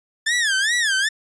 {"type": "tone with vibrato", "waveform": "sawtooth", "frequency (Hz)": 1730, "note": "A6", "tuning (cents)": -30, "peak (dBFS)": -14, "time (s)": [0.26, 1.09], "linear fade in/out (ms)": 10, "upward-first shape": "sine", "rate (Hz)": 2.5, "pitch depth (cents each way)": 210, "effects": ["resampled to 22050 Hz"]}